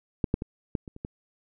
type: clicks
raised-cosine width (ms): 3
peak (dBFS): -11 / -10 / -19 / -14 / -27 / -30 / -20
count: 7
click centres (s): 0.242 / 0.341 / 0.421 / 0.752 / 0.878 / 0.964 / 1.049
effects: none